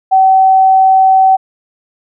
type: tone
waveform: sine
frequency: 763 Hz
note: G5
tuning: 47 cents flat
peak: -4 dBFS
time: 0.11-1.37 s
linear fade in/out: 20 ms
effects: none